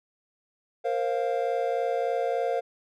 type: chord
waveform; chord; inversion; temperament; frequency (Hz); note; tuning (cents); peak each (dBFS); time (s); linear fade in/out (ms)
triangle; Bb suspended second; none; equal with one note detuned; 466.2 / 529.6 / 698.5; Bb4 / C5 / F5; 0 / +21 / 0; -27; 0.84-2.61; 20
effects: none